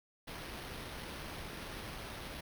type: noise with sample-and-hold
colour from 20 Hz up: pink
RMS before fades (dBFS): -45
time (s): 0.27-2.41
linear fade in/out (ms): 10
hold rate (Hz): 7350
effects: none